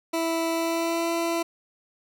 20% pulse tone with pitch glide, 329.6 to 335.7 Hz, E4 to E4, 0 to +32 cents, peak -19 dBFS, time 0.13-1.43 s, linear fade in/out 10 ms, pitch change +32 cents, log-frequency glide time 0.49-1.11 s, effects none

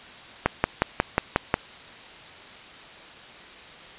click train, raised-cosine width 0.5 ms, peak -3 dBFS, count 7, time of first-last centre 0.46-1.541 s, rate 5.55 Hz, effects white hiss -44 dBFS RMS until 3.98 s + resampled to 8000 Hz

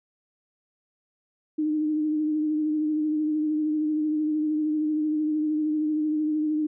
sine tone with vibrato, 306.1 Hz, D#4, 28 cents flat, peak -22 dBFS, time 1.58-6.67 s, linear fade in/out 10 ms, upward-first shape triangle, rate 13 Hz, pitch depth 34 cents each way, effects none

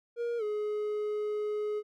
triangle tone with pitch glide, 472.7 to 421.1 Hz, A#4 to G#4, +24 to +24 cents, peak -28 dBFS, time 0.16-1.83 s, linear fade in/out 50 ms, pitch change -200 cents, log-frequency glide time 0.38-0.43 s, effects none

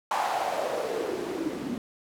white noise with band-pass filter sweep, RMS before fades -30 dBFS, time 0.11-1.78 s, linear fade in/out 2 ms, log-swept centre 910 to 240 Hz, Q 4.5, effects none

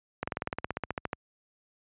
slowing click train, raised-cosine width 0.5 ms, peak -15 dBFS, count 16, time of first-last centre 0.23-1.131 s, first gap 45 ms, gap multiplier 1.04, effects high-pass 60 Hz 12 dB/octave + resampled to 8000 Hz

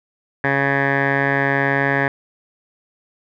10% pulse tone with low-pass filter, 138.59 Hz, C#3, in tune, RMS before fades -18 dBFS, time 0.44-2.08 s, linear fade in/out 2 ms, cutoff 1700 Hz, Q 8.3, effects none

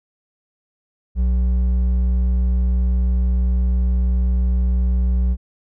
sine tone with hard clipping, 61.5 Hz, B1, 7 cents flat, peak -16 dBFS, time 1.15-5.37 s, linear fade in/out 50 ms, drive 5 dB, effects none

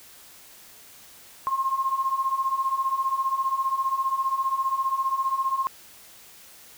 sine beating tone pair, 1057 / 1072 Hz, C6 / C6, +17 / +42 cents, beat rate 15 Hz, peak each -28 / -24 dBFS, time 1.47-5.67 s, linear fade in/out 0 ms, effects white hiss -49 dBFS RMS until 6.77 s

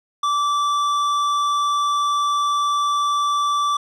sine tone with tanh clipping, 1163 Hz, D6, 17 cents flat, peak -19 dBFS, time 0.23-3.77 s, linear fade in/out 5 ms, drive 12 dB, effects none

